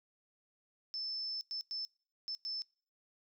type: tone bursts at uneven times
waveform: sine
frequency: 5274 Hz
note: E8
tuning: in tune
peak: -37 dBFS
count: 5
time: 0.94-1.41 / 1.51-1.61 / 1.71-1.85 / 2.28-2.35 / 2.45-2.62 s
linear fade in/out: 0 ms
effects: noise-tail reverb RT60 0.4 s tail -23 dB re dry